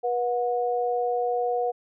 sine tone pair together, 485.2 / 727 Hz, B4 / F#5, -31 / -31 cents, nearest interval perfect fifth, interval 700 cents, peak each -25 / -26 dBFS, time 0.03-1.72 s, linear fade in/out 20 ms, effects none

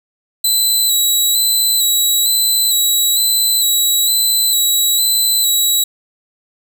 15% pulse tone with vibrato, 3951 Hz, B7, in tune, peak -5 dBFS, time 0.44-5.84 s, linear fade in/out 5 ms, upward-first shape square, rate 1.1 Hz, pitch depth 31 cents each way, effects none

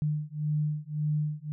sine beating tone pair, 150 / 151.8 Hz, D3 / D#3, +37 / -42 cents, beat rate 1.8 Hz, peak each -30 / -30 dBFS, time 0.02-1.52 s, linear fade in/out 0 ms, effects none

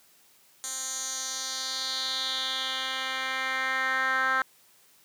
10% pulse tone with band-pass filter sweep, 262.4 Hz, C4, 5 cents sharp, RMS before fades -30 dBFS, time 0.64-4.42 s, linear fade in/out 0 ms, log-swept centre 7600 to 1500 Hz, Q 3.2, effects white hiss -60 dBFS RMS until 5.04 s + high-pass 100 Hz 12 dB/octave

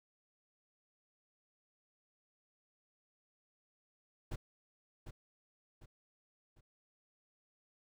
brown noise with echo, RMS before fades -39 dBFS, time 4.31-4.36 s, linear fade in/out 10 ms, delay 750 ms, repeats 3, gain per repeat -8 dB, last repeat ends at 6.61 s, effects none

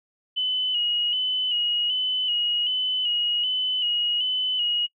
sine tone with vibrato, 2954 Hz, F#7, 3 cents flat, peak -21 dBFS, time 0.36-4.87 s, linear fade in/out 20 ms, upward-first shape square, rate 1.3 Hz, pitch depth 37 cents each way, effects noise-tail reverb RT60 0.1 s tail -22 dB re dry

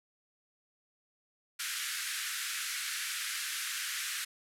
pink band-pass noise, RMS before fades -37 dBFS, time 1.59-4.25 s, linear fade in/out 10 ms, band 1400 to 13000 Hz, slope 48 dB/octave, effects none

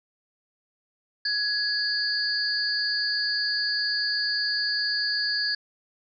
sine tone cluster, 1674 / 4442 / 4797 Hz, G#6 / C#8 / D8, +13 / +3 / +36 cents, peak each -28 dBFS, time 1.25-5.55 s, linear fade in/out 5 ms, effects none

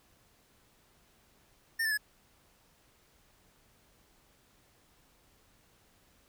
square tone with pitch steps, 1813 / 1755.3 / 1699.4 Hz, A#6 / A6 / G#6, -49 / -5 / +39 cents, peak -29 dBFS, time 1.79-1.976 s, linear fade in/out 10 ms, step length 62 ms, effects pink hiss -66 dBFS RMS until 6.28 s

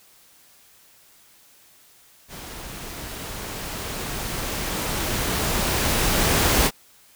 pink noise with level ramp, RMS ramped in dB -38 to -18 dBFS, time 2.28-6.71 s, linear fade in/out 50 ms, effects white hiss -54 dBFS RMS until 7.15 s

